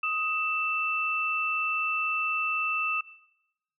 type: tone pair together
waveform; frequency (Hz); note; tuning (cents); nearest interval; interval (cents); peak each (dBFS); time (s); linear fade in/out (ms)
sine; 1256 / 2661; D#6 / E7; +16 / +16; octave + minor second; 1300; -30 / -27; 0.03-3.01; 5
effects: noise-tail reverb RT60 0.9 s tail -19 dB re dry